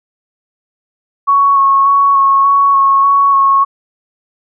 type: tone with vibrato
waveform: sine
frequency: 1106 Hz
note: C#6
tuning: 4 cents flat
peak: -6 dBFS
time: 1.27-3.65 s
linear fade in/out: 20 ms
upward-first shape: square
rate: 1.7 Hz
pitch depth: 14 cents each way
effects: none